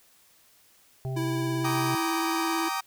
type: harmonic tone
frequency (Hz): 130.81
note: C3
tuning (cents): 0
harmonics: 1 / 3 / 5 / 6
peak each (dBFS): -29 / -39 / -43 / -45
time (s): 1.05-1.95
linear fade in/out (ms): 0
type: tone with vibrato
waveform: square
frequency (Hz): 329.6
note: E4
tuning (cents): 0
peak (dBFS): -29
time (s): 1.16-2.69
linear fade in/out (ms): 10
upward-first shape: sine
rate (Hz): 18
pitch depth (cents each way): 21
type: chord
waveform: 35% pulse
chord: Eb major seventh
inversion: first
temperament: just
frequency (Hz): 777.8 / 933.4 / 1166.7 / 1244.5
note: G5 / Bb5 / D6 / Eb6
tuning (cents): -14 / +2 / -12 / 0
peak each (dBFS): -32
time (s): 1.64-2.81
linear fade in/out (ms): 10
effects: white hiss -60 dBFS RMS until 2.86 s